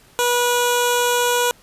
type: tone with notch filter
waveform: 10% pulse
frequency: 485.9 Hz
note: B4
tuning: 28 cents flat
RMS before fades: -18 dBFS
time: 0.19-1.51 s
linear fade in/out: 0 ms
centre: 2000 Hz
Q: 1.3
effects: pink hiss -51 dBFS RMS until 1.62 s + resampled to 32000 Hz